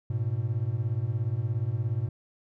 triangle beating tone pair, 105.3 / 122.3 Hz, G#2 / B2, +24 / -16 cents, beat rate 17 Hz, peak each -27 dBFS, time 0.1-2.09 s, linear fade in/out 5 ms, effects none

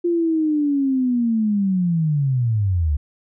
sine linear sweep, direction down, 349.6 to 69.3 Hz, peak -16 dBFS, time 0.04-2.97 s, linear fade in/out 10 ms, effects none

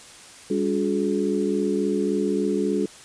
sine tone cluster, 199.8 / 286.3 / 361.6 / 425.2 Hz, G3 / D4 / F#4 / G#4, +33 / -44 / -40 / +41 cents, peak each -26 dBFS, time 0.5-2.86 s, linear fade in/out 5 ms, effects white hiss -45 dBFS RMS until 3.04 s + resampled to 22050 Hz

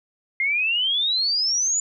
sine exponential sweep, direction up, 2093 to 7050 Hz, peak -19 dBFS, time 0.4-1.8 s, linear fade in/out 2 ms, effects none

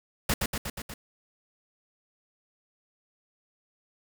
pink noise with echo, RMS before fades -25 dBFS, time 0.29-0.34 s, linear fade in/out 5 ms, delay 120 ms, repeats 5, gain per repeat -3 dB, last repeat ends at 0.94 s, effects none

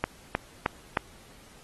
click train, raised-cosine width 0.5 ms, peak -9 dBFS, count 4, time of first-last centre 0.04-0.972 s, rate 3.22 Hz, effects pink hiss -54 dBFS RMS until 1.63 s + AAC 32 kbps

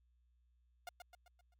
sawtooth tone with echo, 712 Hz, F5, 33 cents sharp, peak -40 dBFS, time 0.87-0.89 s, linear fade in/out 2 ms, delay 130 ms, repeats 5, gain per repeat -6 dB, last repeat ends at 1.54 s, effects added 60 Hz sine -70 dBFS peak until 1.59 s + MP3 96 kbps

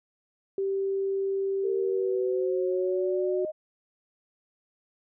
sine tone with pitch glide, 390 to 368.7 Hz, G4 to F#4, -9 to -6 cents, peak -25 dBFS, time 0.58-3.45 s, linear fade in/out 2 ms, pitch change -97 cents, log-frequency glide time 1.68-2.67 s
sine exponential sweep, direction up, 450 to 622.3 Hz, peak -30 dBFS, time 1.63-3.52 s, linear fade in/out 20 ms
effects none

